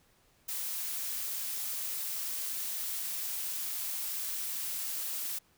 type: noise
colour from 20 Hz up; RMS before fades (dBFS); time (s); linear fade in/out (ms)
blue; -36; 0.48-5.39; 10
effects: pink hiss -67 dBFS RMS until 5.57 s